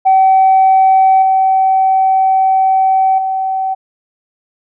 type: tone with level steps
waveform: sine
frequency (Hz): 764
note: G5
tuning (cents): -45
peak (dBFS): -4 / -7 / -13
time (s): 0.05-3.75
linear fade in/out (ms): 20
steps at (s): 1.22 / 3.18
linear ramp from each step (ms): 5
effects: tanh soft clip ceiling -2 dBFS

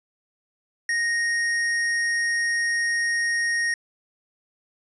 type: tone with tanh clipping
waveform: sine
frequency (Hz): 1864.7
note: A#6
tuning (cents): 0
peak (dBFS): -23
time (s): 0.89-3.74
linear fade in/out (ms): 2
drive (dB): 16
effects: resampled to 24000 Hz

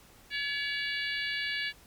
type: harmonic tone with a mistuned harmonic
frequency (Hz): 568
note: C#5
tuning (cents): +42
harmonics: 3 / 4 / 5 / 6 / 7 / 8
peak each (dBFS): -34 / -36 / -38 / -40 / -41 / -42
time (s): 0.3-1.73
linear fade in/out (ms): 50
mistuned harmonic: 6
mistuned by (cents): +16
effects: pink hiss -57 dBFS RMS until 1.86 s + MP3 96 kbps

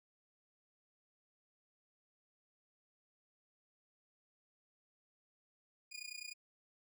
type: tone with amplitude modulation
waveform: 20% pulse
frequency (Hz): 2446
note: D#7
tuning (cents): -30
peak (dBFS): -37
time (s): 5.91-6.34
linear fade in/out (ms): 20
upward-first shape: sine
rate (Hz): 29.8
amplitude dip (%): 90
effects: none

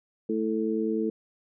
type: harmonic tone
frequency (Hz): 110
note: A2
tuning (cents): 0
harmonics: 2 / 3 / 4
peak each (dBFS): -29 / -29 / -29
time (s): 0.29-1.1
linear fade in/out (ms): 5
effects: none

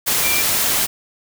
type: tone in noise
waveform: sine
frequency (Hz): 2362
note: D7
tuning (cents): +9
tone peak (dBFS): -21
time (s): 0.23-0.43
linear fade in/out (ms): 20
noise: white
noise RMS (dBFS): -18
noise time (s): 0.06-0.87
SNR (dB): -6
effects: none

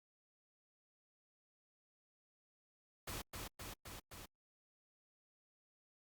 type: noise with echo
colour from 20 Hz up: pink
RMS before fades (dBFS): -45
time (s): 3.07-3.22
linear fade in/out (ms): 10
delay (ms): 260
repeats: 4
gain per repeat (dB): -2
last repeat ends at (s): 4.26
effects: Opus 48 kbps

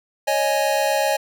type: chord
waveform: square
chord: C# suspended second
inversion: none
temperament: equal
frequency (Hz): 554.4 / 622.3 / 830.6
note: C#5 / D#5 / G#5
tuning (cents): 0 / 0 / 0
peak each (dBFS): -23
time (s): 0.27-1.17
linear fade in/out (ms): 10
effects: none

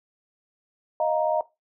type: chord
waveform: sine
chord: Eb suspended second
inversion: none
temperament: just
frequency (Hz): 622.3 / 700 / 933.4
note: Eb5 / F5 / Bb5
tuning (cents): 0 / +4 / +2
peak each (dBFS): -23 / -27 / -27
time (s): 1-1.41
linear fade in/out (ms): 2
effects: noise-tail reverb RT60 0.2 s tail -17 dB re dry

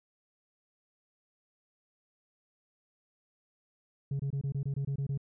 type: tone bursts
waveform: sine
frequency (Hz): 138.59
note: C#3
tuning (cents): 0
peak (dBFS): -27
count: 10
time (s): 4.11-5.176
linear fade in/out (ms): 5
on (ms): 85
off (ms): 24
effects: tanh soft clip ceiling -29 dBFS

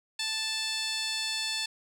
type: tone with band-pass filter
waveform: 15% pulse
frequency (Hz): 880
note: A5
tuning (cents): 0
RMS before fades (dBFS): -32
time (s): 0.19-1.66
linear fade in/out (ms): 5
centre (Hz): 5200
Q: 3.1
effects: none

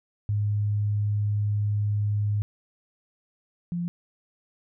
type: tone pair in turn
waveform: sine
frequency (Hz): 103.83 / 173.46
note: G#2 / F3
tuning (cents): 0 / -11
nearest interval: major sixth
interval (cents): 889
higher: second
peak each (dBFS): -22 / -26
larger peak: first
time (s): 0.29-2.42 / 3.72-3.88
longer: first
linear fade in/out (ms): 0
effects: none

